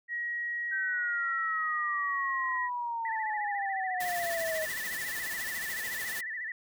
sine tone, 1900 Hz, A#6, 33 cents sharp, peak -31 dBFS, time 0.08-2.7 s, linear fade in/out 50 ms
sine exponential sweep, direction down, 1568 to 624 Hz, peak -31 dBFS, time 0.71-4.66 s, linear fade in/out 20 ms
sine tone with vibrato, 1864.7 Hz, A#6, in tune, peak -34 dBFS, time 3.05-6.52 s, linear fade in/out 2 ms, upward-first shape sine, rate 14 Hz, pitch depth 120 cents each way
white noise with tremolo, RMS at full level -38 dBFS, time 4-6.21 s, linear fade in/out 5 ms, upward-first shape sine, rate 13 Hz, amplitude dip 35%
effects none

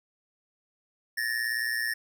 square ring-modulated tone, 1793 Hz, A6, 32 cents sharp, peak -25 dBFS, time 1.17-1.94 s, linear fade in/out 10 ms, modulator 59.3 Hz, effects none

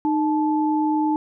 sine tone pair together, 307.3 / 869.2 Hz, D#4 / A5, -21 / -21 cents, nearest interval octave + tritone, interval 1800 cents, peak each -19 / -23 dBFS, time 0.05-1.16 s, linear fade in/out 0 ms, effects none

